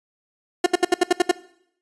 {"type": "tone bursts", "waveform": "30% pulse", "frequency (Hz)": 356.5, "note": "F4", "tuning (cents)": 36, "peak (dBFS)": -10, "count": 8, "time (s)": [0.64, 1.314], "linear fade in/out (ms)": 5, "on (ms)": 23, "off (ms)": 70, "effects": ["noise-tail reverb RT60 0.7 s tail -19 dB re dry", "resampled to 24000 Hz"]}